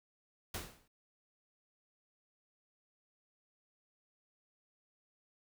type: noise with exponential decay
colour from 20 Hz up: pink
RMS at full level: -37 dBFS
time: 0.54-0.88 s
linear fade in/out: 5 ms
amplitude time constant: 73 ms
effects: none